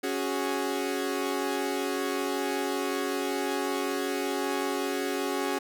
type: chord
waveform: sawtooth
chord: C# suspended fourth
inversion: none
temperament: equal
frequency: 277.2 / 370 / 415.3 Hz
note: C#4 / F#4 / G#4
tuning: 0 / 0 / 0 cents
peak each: -28 / -28 / -29 dBFS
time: 0.03-5.59 s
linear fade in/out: 10 ms
effects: none